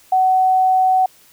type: tone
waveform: sine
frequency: 750 Hz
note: F#5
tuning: 23 cents sharp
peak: -11 dBFS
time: 0.12-1.06 s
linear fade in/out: 5 ms
effects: white hiss -50 dBFS RMS until 1.32 s